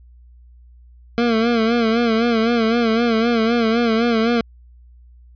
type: tone with vibrato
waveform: 25% pulse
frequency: 230 Hz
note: A#3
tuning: 23 cents flat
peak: -11 dBFS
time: 1.18-4.41 s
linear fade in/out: 0 ms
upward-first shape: sine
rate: 3.9 Hz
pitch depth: 73 cents each way
effects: added 60 Hz sine -43 dBFS peak until 5.35 s + resampled to 11025 Hz